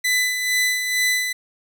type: tone with tremolo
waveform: sawtooth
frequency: 2000 Hz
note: B6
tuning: 21 cents sharp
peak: -13 dBFS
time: 0.04-1.33 s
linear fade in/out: 10 ms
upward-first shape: sine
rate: 2.2 Hz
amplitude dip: 50%
effects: none